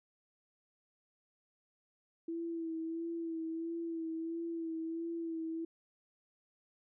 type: tone with vibrato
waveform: sine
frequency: 329.6 Hz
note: E4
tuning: in tune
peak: -36 dBFS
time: 2.28-5.65 s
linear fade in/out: 5 ms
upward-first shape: sine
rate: 1.5 Hz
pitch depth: 32 cents each way
effects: none